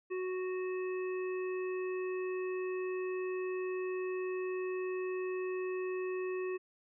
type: harmonic tone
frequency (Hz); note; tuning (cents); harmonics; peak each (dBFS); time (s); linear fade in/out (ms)
369.7; F#4; -1; 1 / 3 / 5 / 7; -34 / -48 / -50 / -49; 0.1-6.58; 20
effects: none